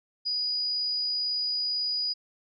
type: tone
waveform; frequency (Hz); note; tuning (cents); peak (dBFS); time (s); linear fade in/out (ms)
sine; 4919; D#8; -21; -26; 0.25-2.14; 20
effects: none